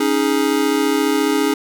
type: chord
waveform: square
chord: C# suspended second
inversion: none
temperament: just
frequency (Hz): 277.2 / 311.8 / 415.8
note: C#4 / D#4 / G#4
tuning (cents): 0 / +4 / +2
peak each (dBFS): -20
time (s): 0-1.54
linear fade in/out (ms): 5
effects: none